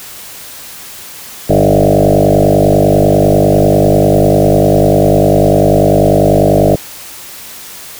sine tone with frequency modulation, 377.4 Hz, F#4, 34 cents sharp, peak -5 dBFS, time 1.49-6.76 s, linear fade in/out 10 ms, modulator 50.1 Hz, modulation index 6, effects white hiss -30 dBFS RMS until 7.99 s

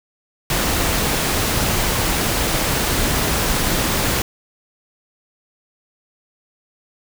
pink noise, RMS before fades -19 dBFS, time 0.5-4.22 s, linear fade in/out 2 ms, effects none

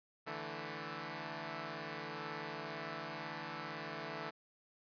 5% pulse chord, D suspended second, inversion none, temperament equal, 146.83 / 164.81 / 220 Hz, D3 / E3 / A3, 0 / 0 / 0 cents, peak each -35 / -34 / -36 dBFS, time 0.26-4.31 s, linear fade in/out 20 ms, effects resampled to 11025 Hz

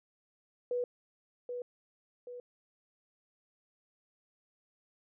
sine tone with echo, 490 Hz, B4, 14 cents flat, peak -30 dBFS, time 0.71-0.84 s, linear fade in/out 2 ms, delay 780 ms, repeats 2, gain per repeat -6 dB, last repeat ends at 2.4 s, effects none

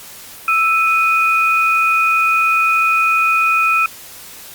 sine tone pair together, 1320 / 2483 Hz, E6 / D#7, +2 / -4 cents, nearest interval major seventh, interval 1094 cents, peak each -14 dBFS, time 0.48-3.86 s, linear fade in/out 2 ms, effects white hiss -36 dBFS RMS until 4.54 s + Opus 48 kbps

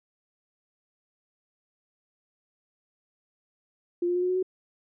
sine tone with pitch steps, 349.2 / 353.7 / 358.2 / 362.8 / 367.4 / 372.1 Hz, F4 / F4 / F4 / F#4 / F#4 / F#4, 0 / +22 / +44 / -34 / -12 / +10 cents, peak -23 dBFS, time 4.02-4.428 s, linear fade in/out 5 ms, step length 68 ms, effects none

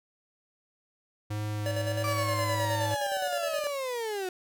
square tone with vibrato, 105 Hz, G#2, 19 cents sharp, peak -31 dBFS, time 1.3-2.95 s, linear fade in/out 10 ms, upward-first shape sine, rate 1.6 Hz, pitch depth 16 cents each way
square tone with tremolo, 575 Hz, D5, 37 cents flat, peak -30 dBFS, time 1.66-3.67 s, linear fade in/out 0 ms, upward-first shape square, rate 9.6 Hz, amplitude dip 55%
35% pulse linear sweep, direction down, 1174.7 to 359.7 Hz, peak -29 dBFS, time 2.04-4.29 s, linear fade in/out 2 ms
effects none

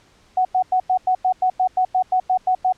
sine tone bursts, 742 Hz, F#5, 5 cents sharp, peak -14 dBFS, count 14, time 0.37-2.725 s, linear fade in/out 5 ms, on 80 ms, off 95 ms, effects pink hiss -55 dBFS RMS until 2.77 s + low-pass 7000 Hz 12 dB/octave

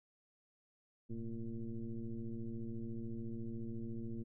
sine tone with frequency modulation, 110 Hz, A2, in tune, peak -39 dBFS, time 1.09-4.24 s, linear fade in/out 20 ms, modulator 117 Hz, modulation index 1.8, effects none

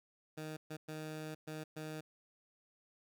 15% pulse tone bursts at uneven times, 155.4 Hz, D#3, 2 cents flat, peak -36 dBFS, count 5, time 0.37-0.57 / 0.7-0.77 / 0.88-1.35 / 1.47-1.64 / 1.76-2.01 s, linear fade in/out 10 ms, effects none

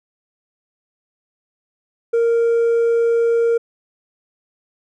triangle tone with hard clipping, 464.5 Hz, A#4, 6 cents flat, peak -12 dBFS, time 2.13-3.58 s, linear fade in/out 10 ms, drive 1 dB, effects none

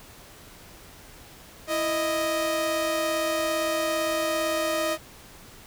sawtooth tone pair together, 330 / 622.3 Hz, E4 / D#5, +2 / 0 cents, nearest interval major seventh, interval 1098 cents, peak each -27 / -21 dBFS, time 1.67-4.98 s, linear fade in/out 50 ms, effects pink hiss -48 dBFS RMS until 5.66 s

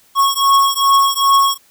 square beating tone pair, 1100 / 1102.5 Hz, C#6 / C#6, -14 / -10 cents, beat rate 2.5 Hz, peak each -14 dBFS, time 0.15-1.58 s, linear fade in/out 50 ms, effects white hiss -52 dBFS RMS until 1.7 s

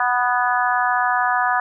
harmonic tone with a mistuned harmonic, 246.9 Hz, B3, in tune, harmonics 3 / 4 / 5 / 6 / 7, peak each -21 / -22 / -23 / -24 / -24 dBFS, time 0-1.6 s, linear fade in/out 2 ms, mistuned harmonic 7, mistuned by -20 cents, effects none

